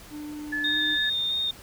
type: tone with pitch glide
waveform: triangle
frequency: 298.6 to 307.3 Hz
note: D4 to D#4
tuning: +29 to -21 cents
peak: -32 dBFS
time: 0.1-0.98 s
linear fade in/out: 50 ms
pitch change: +50 cents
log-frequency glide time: 0.67-0.76 s
type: tone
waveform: sine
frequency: 1725 Hz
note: A6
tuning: 35 cents flat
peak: -26 dBFS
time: 0.52-1.1 s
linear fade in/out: 10 ms
type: tone with vibrato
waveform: sine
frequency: 3662 Hz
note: A#7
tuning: 32 cents flat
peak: -24 dBFS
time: 0.64-1.51 s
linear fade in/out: 5 ms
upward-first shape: square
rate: 3 Hz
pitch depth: 11 cents each way
effects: pink hiss -47 dBFS RMS until 1.62 s